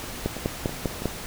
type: two click trains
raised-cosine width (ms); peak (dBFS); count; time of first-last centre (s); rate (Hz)
2; -10 / -21; 5 / 4; 0.26-1.057 / 0.04-1.02; 5.02 / 3.06
effects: pink hiss -36 dBFS RMS until 1.26 s